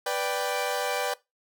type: chord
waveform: sawtooth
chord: G major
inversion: first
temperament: equal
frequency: 493.9 / 587.3 / 784 Hz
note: B4 / D5 / G5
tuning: 0 / 0 / 0 cents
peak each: -27 dBFS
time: 0.06-1.14 s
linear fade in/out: 5 ms
effects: noise-tail reverb RT60 0.2 s tail -19 dB re dry